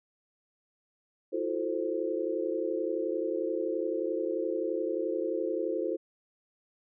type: chord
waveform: sine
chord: F# half-diminished seventh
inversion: third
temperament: equal with one note detuned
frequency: 329.6 / 361.1 / 440 / 523.3 Hz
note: E4 / F#4 / A4 / C5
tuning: 0 / -42 / 0 / 0 cents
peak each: -34 dBFS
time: 1.32-5.97 s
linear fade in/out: 20 ms
effects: none